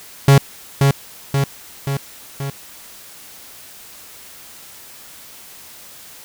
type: tone with echo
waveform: 45% pulse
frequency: 138.59 Hz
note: C#3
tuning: in tune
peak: -6 dBFS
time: 0.28-0.38 s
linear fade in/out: 2 ms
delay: 530 ms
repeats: 4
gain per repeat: -4 dB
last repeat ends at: 2.5 s
effects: white hiss -40 dBFS RMS until 6.24 s